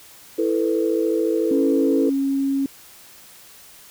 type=chord; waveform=sine; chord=E suspended fourth; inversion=none; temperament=equal; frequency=329.6 / 440 / 493.9 Hz; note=E4 / A4 / B4; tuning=0 / 0 / 0 cents; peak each=-21 / -21 / -24 dBFS; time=0.38-2.1 s; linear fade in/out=10 ms
type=tone with pitch glide; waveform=sine; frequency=275.7 to 274 Hz; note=C#4 to C#4; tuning=-9 to -20 cents; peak=-18 dBFS; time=1.51-2.66 s; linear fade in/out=2 ms; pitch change=-11 cents; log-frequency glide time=1.99-2.07 s
effects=tanh soft clip ceiling -6 dBFS + white hiss -46 dBFS RMS until 3.9 s